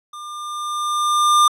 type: tone with level ramp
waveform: square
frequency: 1200 Hz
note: D6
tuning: 37 cents sharp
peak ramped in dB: -33 to -10 dBFS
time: 0.13-1.48 s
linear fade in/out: 5 ms
effects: low-pass 10000 Hz 12 dB/octave